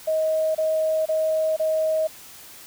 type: tone bursts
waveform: sine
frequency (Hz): 631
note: D#5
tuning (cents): +24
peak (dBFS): -19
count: 4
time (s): 0.07-2.074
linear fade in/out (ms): 10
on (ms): 480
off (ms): 28
effects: white hiss -44 dBFS RMS until 2.66 s